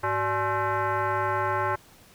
sine tone with frequency modulation, 103.83 Hz, G#2, in tune, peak -23 dBFS, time 0.03-1.76 s, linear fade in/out 10 ms, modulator 480 Hz, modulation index 3, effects pink hiss -54 dBFS RMS until 2.14 s

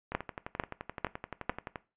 two click trains, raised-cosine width 0.5 ms, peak -22 / -13 dBFS, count 20 / 4, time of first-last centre 0.12-1.758 / 0.15-1.495 s, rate 11.6 / 2.23 Hz, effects noise-tail reverb RT60 0.3 s tail -18 dB re dry + resampled to 8000 Hz

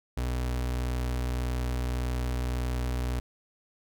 35% pulse tone, 61.74 Hz, B1, in tune, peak -26 dBFS, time 0.17-3.2 s, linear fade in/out 5 ms, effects none

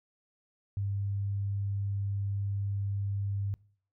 sine tone, 99.8 Hz, G2, 32 cents sharp, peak -29 dBFS, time 0.77-3.54 s, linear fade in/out 0 ms, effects noise-tail reverb RT60 0.5 s tail -23 dB re dry

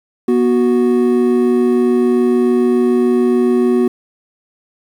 triangle tone pair together, 243.1 / 370 Hz, B3 / F#4, -27 / 0 cents, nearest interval perfect fifth, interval 727 cents, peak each -11 dBFS, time 0.28-3.88 s, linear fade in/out 5 ms, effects 7-bit

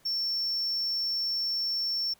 triangle tone, 5430 Hz, F8, 50 cents flat, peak -26 dBFS, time 0.05-2.14 s, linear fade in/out 10 ms, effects pink hiss -62 dBFS RMS until 2.19 s

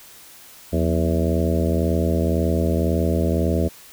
harmonic tone with a mistuned harmonic, 81.9 Hz, E2, 11 cents flat, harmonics 1 / 2 / 3 / 4 / 5 / 6 / 7 / 8, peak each -21 / -24 / -26 / -27 / -28 / -29 / -29 / -30 dBFS, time 0.72-3.69 s, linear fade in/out 20 ms, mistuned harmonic 2, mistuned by +130 cents, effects white hiss -45 dBFS RMS until 3.92 s

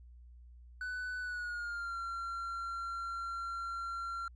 triangle tone with pitch glide, 1495 to 1370.9 Hz, F#6 to F6, +17 to -33 cents, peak -35 dBFS, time 0.81-4.28 s, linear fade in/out 2 ms, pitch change -150 cents, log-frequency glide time 1.2-1.97 s, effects added 60 Hz sine -52 dBFS peak until 4.35 s + resampled to 22050 Hz

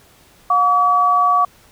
sine tone pair together, 719 / 1141.3 Hz, F#5 / D6, -50 / -50 cents, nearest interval minor sixth, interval 800 cents, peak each -18 / -12 dBFS, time 0.5-1.45 s, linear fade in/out 5 ms, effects pink hiss -50 dBFS RMS until 1.71 s

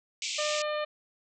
pink band-pass noise, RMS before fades -34 dBFS, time 0.22-0.62 s, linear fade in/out 2 ms, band 2200 to 7700 Hz, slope 96 dB/octave
harmonic tone, 602 Hz, D5, 43 cents sharp, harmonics 1 / 2 / 3 / 4 / 5 / 6 / 7, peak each -30 / -36 / -40 / -42 / -44 / -46 / -47 dBFS, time 0.38-0.85 s, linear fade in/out 10 ms
effects none

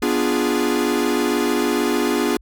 45% pulse chord, B diminished seventh, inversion none, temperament equal, 246.9 / 293.7 / 349.2 / 415.3 Hz, B3 / D4 / F4 / Ab4, 0 / 0 / 0 / 0 cents, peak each -23 dBFS, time 0.02-2.37 s, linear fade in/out 5 ms, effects added 50 Hz sine -47 dBFS peak until 2.41 s

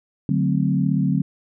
sine chord, D dominant seventh, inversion none, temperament equal, 146.83 / 185 / 220 / 261.6 Hz, D3 / F#3 / A3 / C4, 0 / 0 / 0 / 0 cents, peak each -21 / -21 / -26 / -24 dBFS, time 0.29-1.22 s, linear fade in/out 2 ms, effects none

